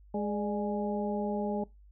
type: harmonic tone with a mistuned harmonic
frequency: 208 Hz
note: G#3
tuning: 3 cents sharp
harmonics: 1 / 2 / 3 / 4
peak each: -32 / -35 / -37 / -38 dBFS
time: 0.14-1.64 s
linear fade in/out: 5 ms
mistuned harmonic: 3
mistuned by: -69 cents
effects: noise-tail reverb RT60 0.2 s tail -21 dB re dry + added 50 Hz sine -53 dBFS peak until 1.91 s